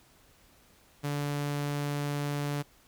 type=tone; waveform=sawtooth; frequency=144.7 Hz; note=D3; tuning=25 cents flat; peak=-26 dBFS; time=1.03-2.63 s; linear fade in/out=20 ms; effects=pink hiss -61 dBFS RMS until 2.87 s